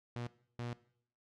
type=tone bursts at uneven times; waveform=sawtooth; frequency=120 Hz; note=B2; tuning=49 cents flat; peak=-35 dBFS; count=2; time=0.16-0.27 / 0.59-0.73 s; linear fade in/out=0 ms; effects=noise-tail reverb RT60 0.6 s tail -19 dB re dry + low-pass 5000 Hz 12 dB/octave